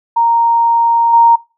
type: tone with level steps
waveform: sine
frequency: 930 Hz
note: A#5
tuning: 4 cents flat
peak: -8 / -4 dBFS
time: 0.16-1.36 s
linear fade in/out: 10 ms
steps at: 1.13 s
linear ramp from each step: 5 ms
effects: noise-tail reverb RT60 0.3 s tail -23 dB re dry